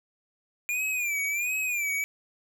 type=tone with vibrato; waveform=square; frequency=2400 Hz; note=D7; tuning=37 cents sharp; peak=-27 dBFS; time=0.69-2.04 s; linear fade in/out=0 ms; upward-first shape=sine; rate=1.4 Hz; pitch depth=110 cents each way; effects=none